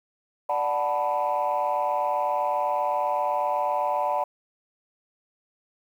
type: chord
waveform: sine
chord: B minor seventh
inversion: first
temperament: equal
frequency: 587.3 / 740 / 880 / 987.8 Hz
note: D5 / F#5 / A5 / B5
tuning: 0 / 0 / 0 / 0 cents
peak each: -27 dBFS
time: 0.49-4.24 s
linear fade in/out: 5 ms
effects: tanh soft clip ceiling -16 dBFS + 9-bit